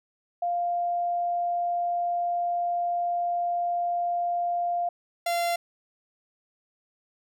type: tone pair in turn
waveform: sine / 45% pulse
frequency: 698.5 / 688.9 Hz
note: F5 / F5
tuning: 0 / -24 cents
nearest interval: unison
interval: 24 cents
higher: first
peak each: -24 dBFS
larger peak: neither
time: 0.42-4.89 / 5.26-5.56 s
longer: first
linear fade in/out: 5 ms
effects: none